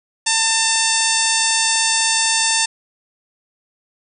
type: harmonic tone with a mistuned harmonic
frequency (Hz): 896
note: A5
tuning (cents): +31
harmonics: 1 / 2 / 3 / 4 / 5 / 6 / 7 / 8 / 9 / 10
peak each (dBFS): -24 / -24 / -24 / -24 / -24 / -24 / -24 / -24 / -24 / -24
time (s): 0.26-2.66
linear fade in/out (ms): 10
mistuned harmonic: 5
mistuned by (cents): +25
effects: none